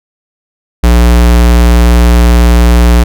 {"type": "tone", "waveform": "square", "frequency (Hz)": 59.4, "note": "A#1", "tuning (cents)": 33, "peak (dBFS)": -3, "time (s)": [0.83, 3.04], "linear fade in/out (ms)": 10, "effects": []}